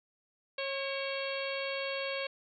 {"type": "harmonic tone with a mistuned harmonic", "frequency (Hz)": 545, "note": "C#5", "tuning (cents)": -29, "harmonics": [1, 2, 3, 4, 5, 6, 7, 8], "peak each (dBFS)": [-36, -44, -44, -41, -42, -44, -48, -45], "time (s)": [0.58, 2.27], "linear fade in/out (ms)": 5, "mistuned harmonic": 4, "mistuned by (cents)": 55, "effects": []}